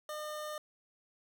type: tone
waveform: 25% pulse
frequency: 606 Hz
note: D#5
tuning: 46 cents flat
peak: -35 dBFS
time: 0.09-0.58 s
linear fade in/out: 2 ms
effects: none